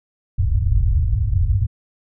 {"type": "low-pass noise", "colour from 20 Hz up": "white", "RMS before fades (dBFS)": -17, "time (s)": [0.38, 1.67], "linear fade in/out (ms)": 10, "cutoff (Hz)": 110, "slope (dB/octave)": 48, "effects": []}